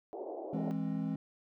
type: band-pass noise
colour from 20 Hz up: pink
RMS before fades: -42 dBFS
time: 0.13-0.71 s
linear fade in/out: 0 ms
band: 330 to 760 Hz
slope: 48 dB/octave
type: chord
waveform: triangle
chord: E augmented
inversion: none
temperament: equal with one note detuned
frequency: 164.81 / 207.7 / 266.5 Hz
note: E3 / G#3 / B#3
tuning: 0 / 0 / +32 cents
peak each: -35 dBFS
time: 0.53-1.16 s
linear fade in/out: 5 ms
effects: none